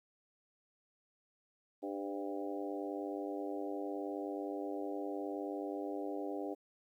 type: harmonic tone with a mistuned harmonic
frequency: 99.2 Hz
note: G2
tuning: 21 cents sharp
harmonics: 3 / 4 / 5 / 6 / 7 / 8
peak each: -41 / -43 / -45 / -47 / -48 / -49 dBFS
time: 1.82-6.55 s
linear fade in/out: 20 ms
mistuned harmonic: 5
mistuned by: +31 cents
effects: 12-bit